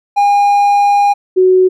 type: tone pair in turn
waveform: triangle / sine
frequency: 812 / 371.2 Hz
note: G#5 / F#4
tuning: -39 / +6 cents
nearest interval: octave + major second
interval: 1355 cents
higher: first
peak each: -5 dBFS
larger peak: neither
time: 0.16-1.14 / 1.36-1.69 s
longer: first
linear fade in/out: 20 ms
effects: none